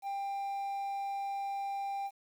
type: tone with quantisation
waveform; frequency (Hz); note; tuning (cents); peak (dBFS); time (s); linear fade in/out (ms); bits
triangle; 793; G5; +20; -32; 0.02-2.11; 50; 10
effects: none